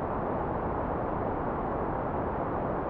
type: low-pass noise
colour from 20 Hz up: white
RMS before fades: -31 dBFS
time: 0-2.89 s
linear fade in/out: 0 ms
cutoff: 990 Hz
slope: 24 dB/octave
effects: none